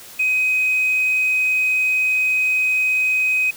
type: tone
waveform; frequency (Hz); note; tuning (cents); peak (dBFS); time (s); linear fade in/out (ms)
sine; 2519; D#7; +21; -14; 0.19-3.51; 10
effects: tanh soft clip ceiling -12 dBFS + white hiss -40 dBFS RMS until 3.56 s